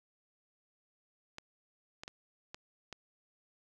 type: clicks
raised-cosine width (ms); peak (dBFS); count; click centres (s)
0.2; -26; 5; 1.384 / 2.035 / 2.079 / 2.545 / 2.927
effects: none